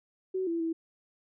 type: tone with pitch steps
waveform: sine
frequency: 375.4 / 334.9 / 327.6 Hz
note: F#4 / E4 / E4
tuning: +25 / +27 / -11 cents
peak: -28 dBFS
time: 0.34-0.73 s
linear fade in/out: 10 ms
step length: 130 ms
effects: none